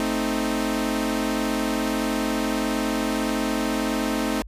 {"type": "chord", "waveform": "sawtooth", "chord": "A diminished", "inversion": "none", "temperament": "equal", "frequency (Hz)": [220, 261.6, 311.1], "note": ["A3", "C4", "Eb4"], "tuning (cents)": [0, 0, 0], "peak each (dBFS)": -23, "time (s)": [0, 4.42], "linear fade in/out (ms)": 0, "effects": ["added 50 Hz sine -38 dBFS peak until 4.47 s", "resampled to 32000 Hz"]}